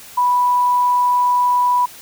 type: tone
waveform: sine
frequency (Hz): 985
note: B5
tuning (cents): -5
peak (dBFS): -12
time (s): 0.17-1.86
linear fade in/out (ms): 10
effects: white hiss -39 dBFS RMS until 2.01 s